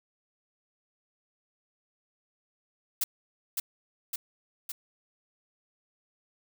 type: noise with echo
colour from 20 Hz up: blue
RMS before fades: -27 dBFS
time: 3.01-3.04 s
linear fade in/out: 5 ms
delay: 560 ms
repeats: 3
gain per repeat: -3 dB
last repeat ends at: 4.72 s
effects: none